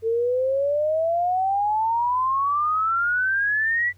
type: exponential sweep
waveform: sine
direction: up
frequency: 443.7 to 1975.5 Hz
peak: -19 dBFS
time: 0.02-3.93 s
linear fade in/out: 50 ms
effects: added 94 Hz sine -50 dBFS peak until 3.97 s + pink hiss -63 dBFS RMS until 3.97 s